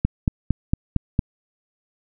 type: click train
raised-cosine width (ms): 5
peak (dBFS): -5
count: 6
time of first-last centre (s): 0.05-1.192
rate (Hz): 4.38
effects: none